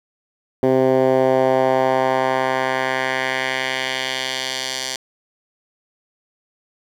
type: tone with band-pass filter sweep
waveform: 10% pulse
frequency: 130.81 Hz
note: C3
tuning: in tune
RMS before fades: -19 dBFS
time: 0.63-4.96 s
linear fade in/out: 2 ms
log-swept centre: 380 to 5200 Hz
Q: 1.3
effects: 8-bit